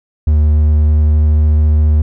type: tone with pitch glide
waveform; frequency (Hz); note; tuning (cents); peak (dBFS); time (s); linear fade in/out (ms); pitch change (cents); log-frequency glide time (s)
triangle; 75.6 to 76.21; D#2 to D#2; -49 to -35; -5; 0.27-2.02; 5; +14; 0.45-1.43
effects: none